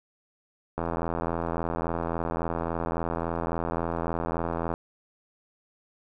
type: click train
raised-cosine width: 1 ms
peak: -15 dBFS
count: 332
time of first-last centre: 0.78-4.739 s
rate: 83.6 Hz
effects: none